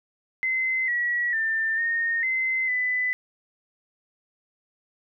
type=tone with pitch steps; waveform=sine; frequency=2056 / 1926 / 1790 / 1844 / 2059 / 2000 Hz; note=C7 / B6 / A6 / A#6 / C7 / B6; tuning=-31 / -44 / +29 / -19 / -28 / +21 cents; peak=-22 dBFS; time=0.43-3.13 s; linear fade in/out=0 ms; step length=450 ms; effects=none